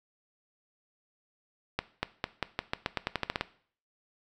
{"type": "accelerating click train", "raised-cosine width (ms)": 0.3, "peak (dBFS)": -12, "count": 14, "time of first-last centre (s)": [1.79, 3.41], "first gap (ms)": 240, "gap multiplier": 0.88, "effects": ["noise-tail reverb RT60 0.5 s tail -17 dB re dry"]}